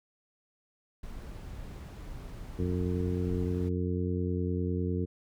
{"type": "noise", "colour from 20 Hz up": "brown", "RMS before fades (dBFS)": -42, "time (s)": [1.03, 3.69], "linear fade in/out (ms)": 5}
{"type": "harmonic tone", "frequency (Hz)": 89.9, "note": "F#2", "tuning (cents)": -49, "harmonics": [1, 2, 3, 4, 5], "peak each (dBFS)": [-31, -34, -36, -37, -38], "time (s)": [2.58, 5.06], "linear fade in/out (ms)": 20}
{"effects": []}